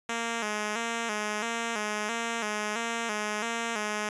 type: tone with vibrato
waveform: 5% pulse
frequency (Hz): 220.9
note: A3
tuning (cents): +7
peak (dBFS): -18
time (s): 0.09-4.09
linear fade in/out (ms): 2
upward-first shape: square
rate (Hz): 1.5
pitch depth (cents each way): 81
effects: resampled to 22050 Hz